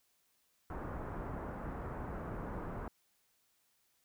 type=low-pass noise; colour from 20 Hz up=pink; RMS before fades=-42 dBFS; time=0.7-2.88 s; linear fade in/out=2 ms; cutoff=1400 Hz; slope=24 dB/octave; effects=white hiss -75 dBFS RMS until 4.04 s